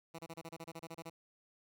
10% pulse tone bursts, 164.81 Hz, E3, in tune, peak -36 dBFS, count 13, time 0.14-1.1 s, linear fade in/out 10 ms, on 48 ms, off 28 ms, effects none

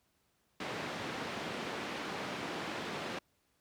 pink band-pass noise, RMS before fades -40 dBFS, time 0.6-3.19 s, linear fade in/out 5 ms, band 200 to 3400 Hz, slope 12 dB/octave, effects pink hiss -75 dBFS RMS until 3.6 s + high-pass 60 Hz 12 dB/octave

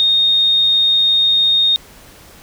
sine tone, 3697 Hz, A#7, 15 cents flat, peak -10 dBFS, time 0-1.76 s, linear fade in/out 0 ms, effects pink hiss -42 dBFS RMS until 2.42 s

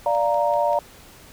sine chord, Bb major, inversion first, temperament equal, 587.3 / 698.5 / 932.3 Hz, D5 / F5 / Bb5, 0 / 0 / 0 cents, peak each -21 / -23 / -22 dBFS, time 0.06-0.79 s, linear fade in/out 2 ms
click train, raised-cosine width 0.2 ms, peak -25 dBFS, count 4, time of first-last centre 0.15-0.731 s, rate 5.16 Hz
effects pink hiss -47 dBFS RMS until 1.32 s

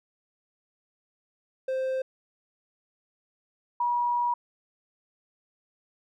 triangle / sine tone pair in turn, 523.3 / 963.1 Hz, C5 / B5, 0 / -44 cents, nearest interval major seventh, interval 1056 cents, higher second, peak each -24 / -23 dBFS, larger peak second, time 1.68-2.02 / 3.8-4.34 s, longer second, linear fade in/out 5 ms, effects none

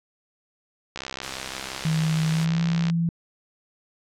click train, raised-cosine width 0.2 ms, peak -14 dBFS, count 129, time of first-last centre 0.96-2.899 s, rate 66 Hz
white noise, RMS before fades -34 dBFS, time 1.22-2.46 s, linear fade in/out 20 ms
sine tone with pitch glide, 158.9 to 167.86 Hz, D#3 to E3, +37 to +32 cents, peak -20 dBFS, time 1.85-3.09 s, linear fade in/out 2 ms, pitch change +95 cents, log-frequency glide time 2.29-2.63 s
effects low-pass 7000 Hz 12 dB/octave

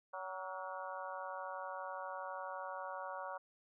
harmonic tone with a mistuned harmonic, 187.8 Hz, F#3, 26 cents sharp, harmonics 3 / 4 / 5 / 6 / 7 / 8, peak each -47 / -49 / -47 / -48 / -53 / -51 dBFS, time 0.13-3.38 s, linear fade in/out 10 ms, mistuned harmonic 8, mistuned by -74 cents, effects none

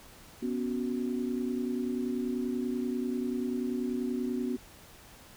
sine chord, B suspended second, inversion none, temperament equal, 246.9 / 277.2 / 370 Hz, B3 / C#4 / F#4, 0 / 0 / 0 cents, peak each -31 / -36 / -36 dBFS, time 0.42-4.57 s, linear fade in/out 10 ms, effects pink hiss -53 dBFS RMS until 5.36 s

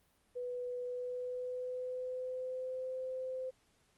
sine tone with pitch glide, 493.9 to 516.4 Hz, B4 to C5, 0 to -23 cents, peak -37 dBFS, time 0.35-3.51 s, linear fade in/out 20 ms, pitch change +77 cents, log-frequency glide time 0.8-2.96 s, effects pink hiss -72 dBFS RMS until 3.97 s + Opus 32 kbps

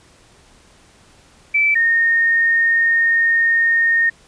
sine tone pair in turn, 2319 / 1840.6 Hz, D7 / A#6, -22 / -22 cents, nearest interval major third, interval 400 cents, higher first, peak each -12 dBFS, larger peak neither, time 1.54-1.75 / 1.75-4.1 s, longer second, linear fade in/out 10 ms, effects pink hiss -50 dBFS RMS until 4.27 s + resampled to 22050 Hz

